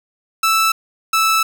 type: tone pair in turn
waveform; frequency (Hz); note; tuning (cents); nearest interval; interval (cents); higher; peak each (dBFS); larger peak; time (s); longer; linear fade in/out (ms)
sawtooth; 1318.5 / 1313.6; E6 / E6; 0 / -6; unison; 6; first; -9; neither; 0.43-0.72 / 1.13-1.43; second; 5
effects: none